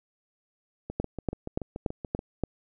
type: two click trains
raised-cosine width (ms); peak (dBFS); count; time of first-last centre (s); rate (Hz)
2; -13 / -21; 6 / 10; 1-2.437 / 0.9-2.191; 3.48 / 6.97
effects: none